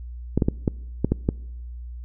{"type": "clicks", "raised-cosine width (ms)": 3, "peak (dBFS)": -6, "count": 7, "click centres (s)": [0.376, 0.422, 0.485, 0.678, 1.046, 1.12, 1.289], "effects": ["noise-tail reverb RT60 1.0 s tail -25 dB re dry", "added 60 Hz sine -33 dBFS peak until 2.04 s"]}